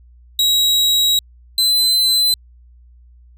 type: tone pair in turn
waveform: 40% pulse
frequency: 3845 / 4049 Hz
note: B7 / B7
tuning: -47 / +42 cents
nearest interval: minor second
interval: 89 cents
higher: second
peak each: -11 dBFS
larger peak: neither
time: 0.39-1.19 / 1.58-2.34 s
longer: first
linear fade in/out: 2 ms
effects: added 60 Hz sine -43 dBFS peak until 3.37 s